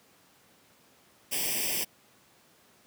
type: noise with comb filter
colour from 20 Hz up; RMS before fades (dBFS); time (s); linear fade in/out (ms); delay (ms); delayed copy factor
white; -30; 1.31-1.85; 20; 0.37; +1
effects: pink hiss -61 dBFS RMS until 2.86 s + high-pass 150 Hz 12 dB/octave